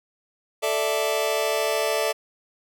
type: chord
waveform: sawtooth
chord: A suspended fourth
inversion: none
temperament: just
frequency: 440 / 586.7 / 660 Hz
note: A4 / D5 / E5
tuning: 0 / -2 / +2 cents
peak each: -22 dBFS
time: 0.62-2.13 s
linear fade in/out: 20 ms
effects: none